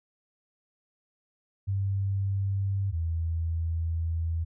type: tone pair in turn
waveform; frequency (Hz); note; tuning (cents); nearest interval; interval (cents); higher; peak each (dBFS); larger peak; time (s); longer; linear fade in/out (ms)
sine; 98 / 82.41; G2 / E2; 0 / 0; minor third; 300; first; -25 / -26; first; 1.67-2.92 / 2.92-4.45; second; 20
effects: none